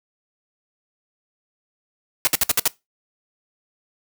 white noise bursts, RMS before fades -17 dBFS, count 6, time 2.25-2.677 s, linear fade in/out 0 ms, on 22 ms, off 59 ms, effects noise-tail reverb RT60 0.2 s tail -21 dB re dry

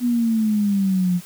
sine exponential sweep, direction down, 246.9 to 174.61 Hz, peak -16 dBFS, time 0-1.21 s, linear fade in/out 50 ms, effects white hiss -43 dBFS RMS until 1.25 s

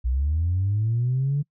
sine linear sweep, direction up, 58.8 to 146.83 Hz, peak -19 dBFS, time 0.04-1.43 s, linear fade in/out 20 ms, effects noise-tail reverb RT60 0.1 s tail -26 dB re dry + tanh soft clip ceiling -16 dBFS

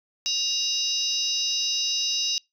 sine tone cluster, 2810 / 3823 / 4828 / 5320 / 5990 Hz, F7 / A#7 / D8 / E8 / F#8, +10 / +43 / +47 / +15 / +20 cents, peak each -29 dBFS, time 0.26-2.38 s, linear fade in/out 0 ms, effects noise-tail reverb RT60 0.2 s tail -26 dB re dry + tanh soft clip ceiling -13 dBFS

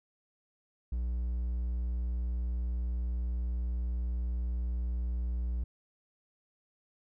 triangle tone, 60 Hz, B1, 49 cents flat, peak -28 dBFS, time 0.92-5.64 s, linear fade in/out 5 ms, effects none

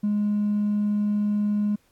sine tone with hard clipping, 207.7 Hz, G#3, in tune, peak -21 dBFS, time 0.03-1.76 s, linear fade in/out 10 ms, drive 1 dB, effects pink hiss -65 dBFS RMS until 1.91 s + AAC 64 kbps

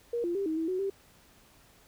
sine tone with pitch steps, 473.1 / 345.6 / 395.6 / 316.7 / 324.5 / 370.1 / 392.2 Hz, A#4 / F4 / G4 / D#4 / E4 / F#4 / G4, +26 / -18 / +16 / +31 / -27 / 0 / +1 cents, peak -28 dBFS, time 0.13-0.9 s, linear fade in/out 5 ms, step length 110 ms, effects pink hiss -60 dBFS RMS until 1.87 s

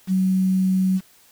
sine tone with quantisation, 187.9 Hz, F#3, 27 cents sharp, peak -16 dBFS, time 0.07-1.01 s, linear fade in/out 50 ms, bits 7, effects white hiss -54 dBFS RMS until 1.31 s

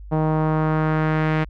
sawtooth tone with low-pass filter sweep, 156.2 Hz, D#3, 7 cents sharp, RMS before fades -20 dBFS, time 0.11-1.45 s, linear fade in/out 20 ms, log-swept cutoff 830 to 2200 Hz, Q 1.6, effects added 50 Hz sine -35 dBFS peak until 1.49 s

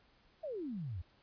sine exponential sweep, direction down, 669 to 77.78 Hz, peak -38 dBFS, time 0.43-1.02 s, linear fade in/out 10 ms, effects pink hiss -68 dBFS RMS until 1.22 s + resampled to 11025 Hz

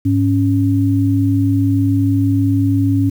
sine tone pair together, 103.6 / 277.2 Hz, G#2 / C#4, -4 / 0 cents, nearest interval octave + perfect fourth, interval 1704 cents, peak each -14 dBFS, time 0.05-3.1 s, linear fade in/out 10 ms, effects 7-bit

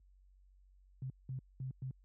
sine tone bursts at uneven times, 130.81 Hz, C3, in tune, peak -38 dBFS, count 4, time 1.02-1.1 / 1.29-1.39 / 1.6-1.71 / 1.82-1.91 s, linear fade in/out 2 ms, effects added 47 Hz sine -56 dBFS peak until 2.04 s + high-pass 60 Hz 12 dB/octave

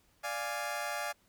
20% pulse chord, D diminished, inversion none, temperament equal, 587.3 / 698.5 / 830.6 Hz, D5 / F5 / Ab5, 0 / 0 / 0 cents, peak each -34 dBFS, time 0.23-1.13 s, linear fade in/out 20 ms, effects pink hiss -69 dBFS RMS until 1.28 s

